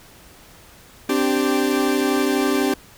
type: chord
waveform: 40% pulse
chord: C suspended second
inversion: none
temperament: equal with one note detuned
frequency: 261.6 / 293.7 / 390.6 Hz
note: C4 / D4 / G4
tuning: 0 / 0 / -6 cents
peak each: -21 dBFS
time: 1.09-2.74 s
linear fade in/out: 5 ms
effects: pink hiss -47 dBFS RMS until 2.97 s